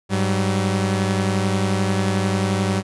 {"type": "tone pair together", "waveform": "sawtooth", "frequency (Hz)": [100.6, 189.91], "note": ["G2", "F#3"], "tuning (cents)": [45, 45], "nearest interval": "major seventh", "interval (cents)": 1100, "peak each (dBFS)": -17, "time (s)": [0.09, 2.83], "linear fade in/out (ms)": 50, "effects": ["resampled to 24000 Hz"]}